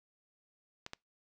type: clicks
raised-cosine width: 0.2 ms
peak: -24 dBFS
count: 2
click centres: 0.864 / 0.934 s
effects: noise-tail reverb RT60 0.2 s tail -26 dB re dry